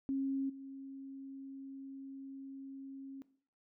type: tone with level steps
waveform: sine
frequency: 271 Hz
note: C#4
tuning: 39 cents flat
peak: -32 / -44 dBFS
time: 0.09-3.22 s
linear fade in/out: 0 ms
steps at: 0.49 s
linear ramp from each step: 10 ms
effects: noise-tail reverb RT60 0.5 s tail -17 dB re dry